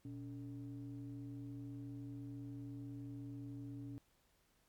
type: ring-modulated tone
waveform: triangle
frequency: 82 Hz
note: E2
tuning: 9 cents flat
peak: -40 dBFS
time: 0.05-3.98 s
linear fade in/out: 0 ms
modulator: 201 Hz
effects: pink hiss -75 dBFS RMS until 4.68 s + MP3 96 kbps